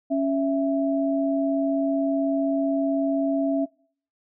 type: tone pair together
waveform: sine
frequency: 277.2 / 661.4 Hz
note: C#4 / E5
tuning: 0 / +6 cents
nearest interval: octave + minor third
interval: 1506 cents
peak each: -22 / -24 dBFS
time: 0.1-3.66 s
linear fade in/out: 20 ms
effects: noise-tail reverb RT60 0.5 s tail -24 dB re dry